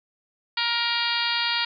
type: harmonic tone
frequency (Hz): 470.4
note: A#4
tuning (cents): +16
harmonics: 2 / 3 / 4 / 5 / 6 / 7 / 8 / 9 / 10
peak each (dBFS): -31 / -31 / -31 / -31 / -31 / -31 / -31 / -31 / -31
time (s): 0.57-1.65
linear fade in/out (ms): 5
effects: none